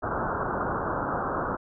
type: low-pass noise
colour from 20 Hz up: white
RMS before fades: -29 dBFS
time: 0.02-1.57 s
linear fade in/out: 20 ms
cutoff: 1500 Hz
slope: 96 dB/octave
effects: none

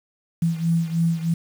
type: beating tone pair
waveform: sine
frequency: 165.6 / 168.8 Hz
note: E3 / E3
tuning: +8 / +41 cents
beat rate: 3.2 Hz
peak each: -20 / -24 dBFS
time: 0.42-1.34 s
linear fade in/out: 5 ms
effects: 7-bit

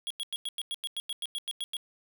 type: tone bursts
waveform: square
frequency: 3322 Hz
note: G#7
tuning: in tune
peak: -32 dBFS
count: 14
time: 0.07-1.768 s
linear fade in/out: 0 ms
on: 34 ms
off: 94 ms
effects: none

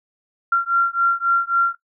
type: beating tone pair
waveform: sine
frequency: 1374 / 1377.7 Hz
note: F6 / F6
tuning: -29 / -24 cents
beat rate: 3.7 Hz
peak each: -18 dBFS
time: 0.52-1.75 s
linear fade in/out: 5 ms
effects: noise-tail reverb RT60 0.1 s tail -18 dB re dry

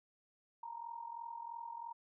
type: tone with amplitude modulation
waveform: sine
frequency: 932.3 Hz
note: A#5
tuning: in tune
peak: -40 dBFS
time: 0.63-1.93 s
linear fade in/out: 5 ms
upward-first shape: sine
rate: 43 Hz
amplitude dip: 75%
effects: none

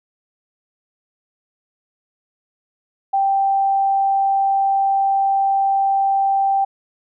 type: tone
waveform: sine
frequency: 784 Hz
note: G5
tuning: in tune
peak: -14 dBFS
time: 3.13-6.65 s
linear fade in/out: 10 ms
effects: none

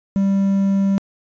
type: tone with quantisation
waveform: triangle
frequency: 196.1 Hz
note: G3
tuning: 1 cent sharp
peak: -12 dBFS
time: 0.16-0.98 s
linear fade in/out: 0 ms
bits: 7
effects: resampled to 16000 Hz

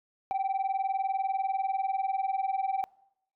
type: tone pair together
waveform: sine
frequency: 764.9 / 785 Hz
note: G5 / G5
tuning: -43 / +2 cents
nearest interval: unison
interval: 45 cents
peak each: -28 dBFS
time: 0.31-2.84 s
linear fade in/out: 0 ms
effects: noise-tail reverb RT60 0.8 s tail -25 dB re dry + tanh soft clip ceiling -24 dBFS

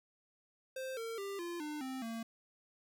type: tone with pitch steps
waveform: square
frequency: 523.3 / 455.6 / 396.6 / 345.2 / 300.6 / 261.6 / 227.8 Hz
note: C5 / A#4 / G4 / F4 / D4 / C4 / A#3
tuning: 0 / -40 / +20 / -20 / +40 / 0 / -40 cents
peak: -40 dBFS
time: 0.76-2.23 s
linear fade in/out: 5 ms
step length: 210 ms
effects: none

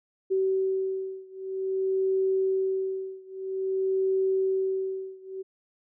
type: beating tone pair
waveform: sine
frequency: 381.4 / 381.91 Hz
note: G4 / G4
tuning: -47 / -45 cents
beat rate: 0.51 Hz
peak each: -27 / -28 dBFS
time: 0.3-5.43 s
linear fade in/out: 20 ms
effects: none

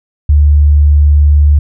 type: tone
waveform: sine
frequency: 73.42 Hz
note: D2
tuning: in tune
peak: -3 dBFS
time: 0.29-1.59 s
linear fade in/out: 5 ms
effects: none

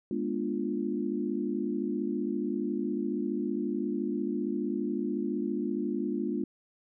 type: chord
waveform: sine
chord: G# diminished seventh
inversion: none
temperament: equal with one note detuned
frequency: 207.7 / 242.3 / 293.7 / 349.2 Hz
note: G#3 / B3 / D4 / F4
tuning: 0 / -33 / 0 / 0 cents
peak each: -34 dBFS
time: 0.11-6.44 s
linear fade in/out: 2 ms
effects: none

